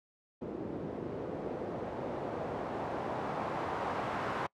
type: noise with low-pass filter sweep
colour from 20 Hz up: white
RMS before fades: -37 dBFS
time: 0.41-4.47 s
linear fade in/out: 10 ms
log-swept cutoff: 370 to 1100 Hz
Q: 1.3
effects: noise-tail reverb RT60 0.1 s tail -25 dB re dry + high-pass 100 Hz 12 dB/octave